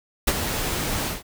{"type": "noise with ADSR envelope", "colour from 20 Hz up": "pink", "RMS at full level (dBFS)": -18, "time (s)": [0.27, 1.23], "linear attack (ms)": 10, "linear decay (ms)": 40, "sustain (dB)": -8, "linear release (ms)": 160, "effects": []}